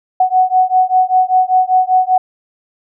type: beating tone pair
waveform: sine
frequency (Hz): 740 / 745.1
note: F#5 / F#5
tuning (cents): 0 / +12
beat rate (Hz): 5.1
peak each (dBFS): -12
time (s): 0.2-2.18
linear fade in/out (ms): 5
effects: none